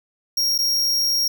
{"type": "tone with dropouts", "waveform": "45% pulse", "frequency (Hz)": 5588, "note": "F8", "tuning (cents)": 0, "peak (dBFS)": -18, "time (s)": [0.37, 1.28], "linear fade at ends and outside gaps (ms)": 5, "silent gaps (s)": [0.58, 0.587], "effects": []}